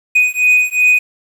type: beating tone pair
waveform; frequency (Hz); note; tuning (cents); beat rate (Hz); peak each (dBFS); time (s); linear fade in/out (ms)
triangle; 2489 / 2491.7; D#7 / D#7; 0 / +2; 2.7; -11; 0.15-0.99; 10
effects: 7-bit